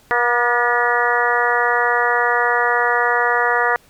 harmonic tone with a mistuned harmonic, 240.1 Hz, B3, 49 cents flat, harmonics 2 / 3 / 4 / 5 / 6 / 7 / 8, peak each -22 / -22 / -22 / -22 / -22 / -22 / -22 dBFS, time 0.11-3.76 s, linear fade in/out 0 ms, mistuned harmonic 7, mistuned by +37 cents, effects pink hiss -52 dBFS RMS until 3.89 s

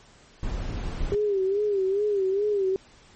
brown noise, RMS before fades -29 dBFS, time 0.43-1.15 s, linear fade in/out 2 ms
sine tone with vibrato, 398.7 Hz, G4, 29 cents sharp, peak -21 dBFS, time 1.12-2.76 s, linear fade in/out 0 ms, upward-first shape sine, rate 2.4 Hz, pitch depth 97 cents each way
effects pink hiss -54 dBFS RMS until 3.15 s + MP3 32 kbps

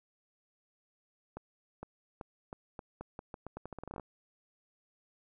accelerating click train, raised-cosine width 1 ms, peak -28 dBFS, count 20, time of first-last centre 1.37-3.997 s, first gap 460 ms, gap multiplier 0.83, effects none

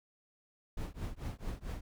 brown noise with tremolo, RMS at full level -36 dBFS, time 0.77-1.81 s, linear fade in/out 5 ms, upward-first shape triangle, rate 4.5 Hz, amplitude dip 100%, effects none

